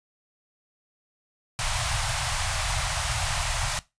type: band-stop noise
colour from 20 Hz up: pink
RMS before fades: -27 dBFS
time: 1.59-3.79 s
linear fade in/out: 0 ms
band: 140 to 640 Hz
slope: 48 dB/octave
effects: noise-tail reverb RT60 0.2 s tail -18 dB re dry + resampled to 22050 Hz